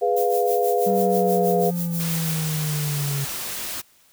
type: chord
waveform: sine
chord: F diminished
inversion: first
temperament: equal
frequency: 415.3 / 493.9 / 698.5 Hz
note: Ab4 / Cb5 / F5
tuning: 0 / 0 / 0 cents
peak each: -22 dBFS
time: 0.01-1.71 s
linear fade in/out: 20 ms
type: noise with tremolo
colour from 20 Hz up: violet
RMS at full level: -30 dBFS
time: 0.16-2.38 s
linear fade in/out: 10 ms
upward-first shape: sine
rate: 6.2 Hz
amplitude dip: 75%
type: linear sweep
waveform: triangle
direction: down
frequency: 194.9 to 138.59 Hz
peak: -21 dBFS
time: 0.86-3.25 s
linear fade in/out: 10 ms
type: noise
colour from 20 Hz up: white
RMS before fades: -30 dBFS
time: 1.99-3.82 s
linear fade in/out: 20 ms
effects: white hiss -57 dBFS RMS until 4.12 s

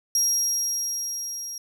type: tone with level ramp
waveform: 35% pulse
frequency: 5630 Hz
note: F8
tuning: 13 cents sharp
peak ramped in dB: -16 to -30 dBFS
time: 0.15-1.58 s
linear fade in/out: 2 ms
effects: none

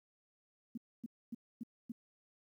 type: tone bursts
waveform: sine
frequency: 233.1 Hz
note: A#3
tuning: in tune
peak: -39 dBFS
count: 5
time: 0.75-1.92 s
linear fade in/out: 5 ms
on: 26 ms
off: 260 ms
effects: 12-bit

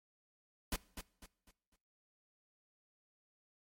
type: noise with echo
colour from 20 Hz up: pink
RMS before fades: -36 dBFS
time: 0.72-0.76 s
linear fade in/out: 2 ms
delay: 250 ms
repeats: 4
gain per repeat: -9 dB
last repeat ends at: 1.76 s
effects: noise-tail reverb RT60 0.7 s tail -22 dB re dry + MP3 64 kbps

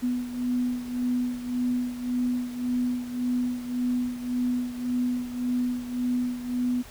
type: beating tone pair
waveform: sine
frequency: 246.9 / 248.7 Hz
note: B3 / B3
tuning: 0 / +12 cents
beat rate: 1.8 Hz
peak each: -26 / -31 dBFS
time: 0.02-6.83 s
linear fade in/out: 20 ms
effects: pink hiss -47 dBFS RMS until 6.9 s

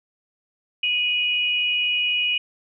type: tone pair together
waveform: sine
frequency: 2482 / 2910 Hz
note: D#7 / F#7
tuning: -5 / -29 cents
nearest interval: minor third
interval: 276 cents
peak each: -22 dBFS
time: 0.83-2.38 s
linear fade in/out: 5 ms
effects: none

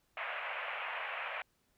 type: band-pass noise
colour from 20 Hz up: white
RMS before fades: -40 dBFS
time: 0.17-1.42 s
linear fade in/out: 2 ms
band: 540 to 2700 Hz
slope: 48 dB/octave
effects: pink hiss -75 dBFS RMS until 1.77 s

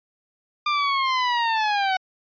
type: linear sweep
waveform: sawtooth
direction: down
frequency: 1200 to 743 Hz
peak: -16 dBFS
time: 0.66-1.97 s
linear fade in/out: 5 ms
effects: resampled to 11025 Hz

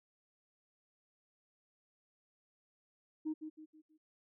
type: tone with echo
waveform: sine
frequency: 311.1 Hz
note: D#4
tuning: in tune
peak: -33 dBFS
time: 3.25-3.34 s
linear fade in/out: 20 ms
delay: 160 ms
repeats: 4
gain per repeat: -8 dB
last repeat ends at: 3.98 s
effects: tanh soft clip ceiling -31 dBFS

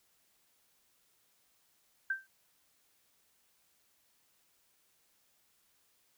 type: tone with exponential decay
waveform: sine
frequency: 1565 Hz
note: G6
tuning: 3 cents flat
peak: -27 dBFS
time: 2.1-2.27 s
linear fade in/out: 5 ms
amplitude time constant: 35 ms
effects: white hiss -72 dBFS RMS until 6.17 s

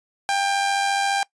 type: tone with amplitude modulation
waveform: sawtooth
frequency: 795 Hz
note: G5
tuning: 24 cents sharp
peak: -14 dBFS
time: 0.29-1.23 s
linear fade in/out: 0 ms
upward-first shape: sine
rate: 94.5 Hz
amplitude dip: 40%
effects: noise-tail reverb RT60 0.1 s tail -21 dB re dry + resampled to 22050 Hz

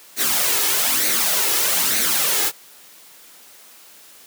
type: noise with flanger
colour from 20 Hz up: white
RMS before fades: -19 dBFS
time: 0.16-2.52 s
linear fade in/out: 50 ms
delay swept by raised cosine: 0.47 to 2.37 ms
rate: 1.1 Hz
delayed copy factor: +0.55
effects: white hiss -46 dBFS RMS until 4.26 s + high-pass 200 Hz 12 dB/octave

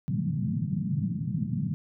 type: band-pass noise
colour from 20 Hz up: white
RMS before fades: -29 dBFS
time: 0.08-1.74 s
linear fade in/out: 0 ms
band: 110 to 210 Hz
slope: 48 dB/octave
effects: none

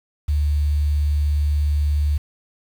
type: tone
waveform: sine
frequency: 73.6 Hz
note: D2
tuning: 4 cents sharp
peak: -16 dBFS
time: 0.28-2.18 s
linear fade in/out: 10 ms
effects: 7-bit

